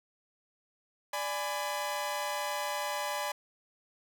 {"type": "chord", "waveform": "sawtooth", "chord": "G# diminished", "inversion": "second", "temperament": "equal with one note detuned", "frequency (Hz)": [587.3, 830.6, 1002.1], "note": ["D5", "G#5", "B5"], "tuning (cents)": [0, 0, 25], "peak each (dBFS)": -33, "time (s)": [1.13, 3.32], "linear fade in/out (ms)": 5, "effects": []}